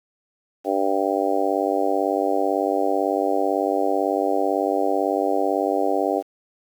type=harmonic tone; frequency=98 Hz; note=G2; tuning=in tune; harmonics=3 / 4 / 5 / 6 / 7 / 8; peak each=-26 / -26 / -26 / -26 / -26 / -26 dBFS; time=0.64-6.23 s; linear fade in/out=50 ms; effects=8-bit